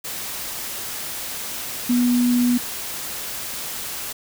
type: tone in noise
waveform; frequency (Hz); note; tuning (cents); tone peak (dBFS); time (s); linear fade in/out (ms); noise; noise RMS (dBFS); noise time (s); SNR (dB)
sine; 244.3; B3; -19; -15; 1.89-2.58; 10; white; -30; 0.04-4.13; +12
effects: none